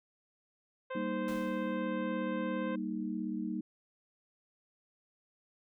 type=harmonic tone; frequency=520 Hz; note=C5; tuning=11 cents flat; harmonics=1 / 2 / 3 / 4 / 5 / 6 / 7; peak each=-38 / -43 / -46 / -52 / -54 / -59 / -61 dBFS; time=0.9-2.76 s; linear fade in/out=10 ms
type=chord; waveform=sine; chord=Eb major; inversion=first; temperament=equal; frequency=196 / 233.1 / 311.1 Hz; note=G3 / Bb3 / Eb4; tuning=0 / 0 / 0 cents; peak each=-38 / -38 / -38 dBFS; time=0.95-3.61 s; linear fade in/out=5 ms
type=noise with exponential decay; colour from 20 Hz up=pink; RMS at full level=-47 dBFS; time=1.28-1.93 s; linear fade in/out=2 ms; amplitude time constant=140 ms
effects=none